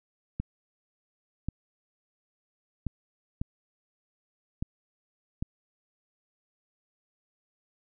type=clicks; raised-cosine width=5 ms; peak=-18 dBFS; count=6; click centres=0.4 / 1.486 / 2.867 / 3.415 / 4.625 / 5.425 s; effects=none